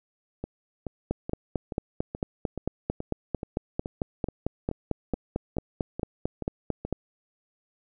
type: two click trains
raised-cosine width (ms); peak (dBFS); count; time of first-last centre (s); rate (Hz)
2; -13 / -19; 27 / 16; 1.11-6.927 / 0.44-6.85; 4.47 / 2.34
effects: none